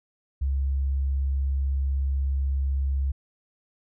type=tone; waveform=sine; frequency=68.1 Hz; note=C#2; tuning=30 cents flat; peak=-22 dBFS; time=0.41-3.12 s; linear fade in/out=10 ms; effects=none